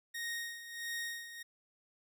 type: tone with tremolo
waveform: sawtooth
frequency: 1864 Hz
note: A#6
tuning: 1 cent flat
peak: -33 dBFS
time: 0.14-1.43 s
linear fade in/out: 10 ms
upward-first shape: sine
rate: 1.5 Hz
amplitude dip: 70%
effects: none